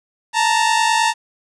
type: tone pair together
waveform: sawtooth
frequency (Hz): 881 / 930.4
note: A5 / A#5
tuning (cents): +2 / -4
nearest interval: minor second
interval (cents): 94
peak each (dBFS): -13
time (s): 0.33-1.14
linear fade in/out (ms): 50
effects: resampled to 22050 Hz + 8-bit